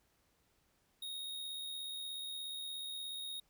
square tone with amplitude modulation, 3741 Hz, A#7, 5 cents sharp, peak -40 dBFS, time 1.02-3.4 s, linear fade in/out 5 ms, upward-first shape sine, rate 76.8 Hz, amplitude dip 35%, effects pink hiss -75 dBFS RMS until 3.49 s

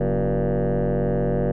sine tone with frequency modulation, 174.61 Hz, F3, in tune, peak -16 dBFS, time 0-1.52 s, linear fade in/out 10 ms, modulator 102 Hz, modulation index 4.2, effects tanh soft clip ceiling -18 dBFS

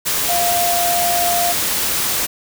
sine tone in noise, 698.5 Hz, F5, in tune, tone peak -17 dBFS, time 0.28-1.53 s, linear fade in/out 20 ms, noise white, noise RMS -19 dBFS, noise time 0.05-2.27 s, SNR -1 dB, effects none

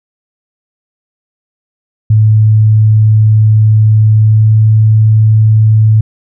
sine tone with pitch glide, 108.3 to 109.05 Hz, A2 to A2, -27 to -15 cents, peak -3 dBFS, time 2.1-6.01 s, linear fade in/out 5 ms, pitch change +12 cents, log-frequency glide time 4.2-4.52 s, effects none

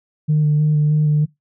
sine tone with vibrato, 151 Hz, D3, 48 cents sharp, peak -11 dBFS, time 0.28-1.26 s, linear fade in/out 20 ms, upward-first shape square, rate 3.2 Hz, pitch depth 14 cents each way, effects noise-tail reverb RT60 0.2 s tail -23 dB re dry + tanh soft clip ceiling -9 dBFS

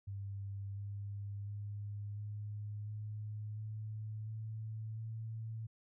sine tone with pitch steps, 99.3 / 100.98 / 102.68 / 104.42 / 106.18 / 107.98 / 109.8 / 111.65 Hz, G2 / G#2 / G#2 / G#2 / G#2 / A2 / A2 / A2, +23 / -48 / -19 / +10 / +39 / -32 / -3 / +26 cents, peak -40 dBFS, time 0.07-5.67 s, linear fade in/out 10 ms, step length 700 ms, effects none

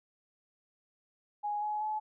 sine tone with pitch steps, 830.6 / 843.7 / 856.9 Hz, G#5 / G#5 / A5, 0 / +27 / -46 cents, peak -31 dBFS, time 1.43-2 s, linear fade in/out 20 ms, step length 190 ms, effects none

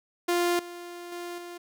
sawtooth tone with level steps, 349.2 Hz, F4, in tune, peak -19 / -35 / -31 / -35 dBFS, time 0.28-1.58 s, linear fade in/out 10 ms, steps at 0.59 / 1.12 / 1.38 s, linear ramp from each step 2 ms, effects none

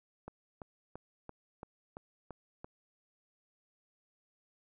click train, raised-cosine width 1 ms, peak -30 dBFS, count 8, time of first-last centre 0.28-2.645 s, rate 2.96 Hz, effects none

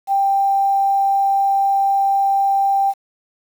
sine tone with quantisation, 788 Hz, G5, 9 cents sharp, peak -13 dBFS, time 0.07-2.94 s, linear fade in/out 50 ms, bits 7, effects none

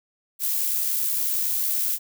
violet noise with amplitude modulation, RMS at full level -23 dBFS, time 0.39-1.99 s, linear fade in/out 50 ms, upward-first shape sine, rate 70.7 Hz, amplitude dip 30%, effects none

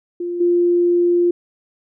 sine tone with level steps, 349.2 Hz, F4, in tune, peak -21 / -12 dBFS, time 0.2-1.31 s, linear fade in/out 5 ms, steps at 0.4 s, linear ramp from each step 10 ms, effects none

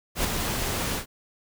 pink noise with ADSR envelope, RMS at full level -23 dBFS, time 0.15-1.06 s, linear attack 91 ms, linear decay 10 ms, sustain -5 dB, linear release 110 ms, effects none

